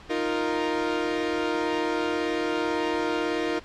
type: chord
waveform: sawtooth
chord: Eb suspended second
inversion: none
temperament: equal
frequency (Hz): 311.1 / 349.2 / 466.2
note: Eb4 / F4 / Bb4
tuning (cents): 0 / 0 / 0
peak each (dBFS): -25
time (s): 0.09-3.6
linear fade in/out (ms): 20
effects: pink hiss -47 dBFS RMS until 3.64 s + low-pass 4000 Hz 12 dB/octave